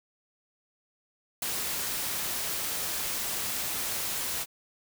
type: noise with ADSR envelope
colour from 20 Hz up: white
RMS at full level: -29 dBFS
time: 1.42-4.46 s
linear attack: 4 ms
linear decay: 12 ms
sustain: -3 dB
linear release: 46 ms
effects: none